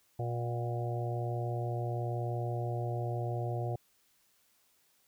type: harmonic tone with a mistuned harmonic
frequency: 119.6 Hz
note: A#2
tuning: 45 cents sharp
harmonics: 1 / 3 / 4 / 5 / 6 / 7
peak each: -33 / -41 / -44 / -43 / -41 / -50 dBFS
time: 0.19-3.76 s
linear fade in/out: 5 ms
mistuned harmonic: 7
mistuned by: -82 cents
effects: white hiss -70 dBFS RMS until 5.07 s